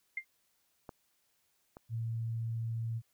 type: tone with exponential decay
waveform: sine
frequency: 2099 Hz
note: C7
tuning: 5 cents sharp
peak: -30 dBFS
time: 0.17-0.25 s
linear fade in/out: 5 ms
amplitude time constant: 16 ms
type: clicks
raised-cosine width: 1 ms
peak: -30 / -34 dBFS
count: 2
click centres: 0.892 / 1.769 s
type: tone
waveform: sine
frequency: 114.3 Hz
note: A#2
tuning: 34 cents flat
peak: -33 dBFS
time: 1.89-3.02 s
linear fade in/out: 50 ms
effects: white hiss -75 dBFS RMS until 3.13 s